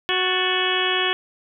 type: harmonic tone with a mistuned harmonic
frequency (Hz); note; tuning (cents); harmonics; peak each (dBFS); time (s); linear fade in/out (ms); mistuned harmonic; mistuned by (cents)
369.7; F#4; -1; 1 / 2 / 3 / 4 / 5 / 6 / 7 / 8 / 9; -26 / -30 / -28 / -31 / -26 / -30 / -29 / -26 / -26; 0.09-1.13; 0; 5; -79
effects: none